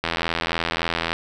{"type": "click train", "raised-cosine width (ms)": 0.3, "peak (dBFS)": -6, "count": 92, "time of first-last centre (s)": [0.04, 1.13], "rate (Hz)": 83.5, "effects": []}